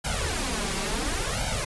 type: noise with flanger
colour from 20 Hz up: pink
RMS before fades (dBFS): -28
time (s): 0.04-1.65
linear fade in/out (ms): 10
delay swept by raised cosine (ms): 1.3 to 5.2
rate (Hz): 0.71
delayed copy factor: +0.9
effects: resampled to 24000 Hz